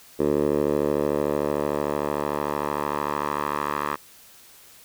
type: tone with band-pass filter sweep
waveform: 10% pulse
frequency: 73.3 Hz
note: D2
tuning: 3 cents flat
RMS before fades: -25 dBFS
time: 0.19-3.96 s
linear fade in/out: 10 ms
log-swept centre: 420 to 1200 Hz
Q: 2
effects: white hiss -50 dBFS RMS until 4.84 s